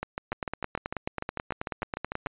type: two click trains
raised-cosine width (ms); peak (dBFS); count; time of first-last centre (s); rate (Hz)
0.5; -16 / -15; 16 / 19; 0.03-2.269 / 0.32-2.262; 6.7 / 9.27
effects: resampled to 8000 Hz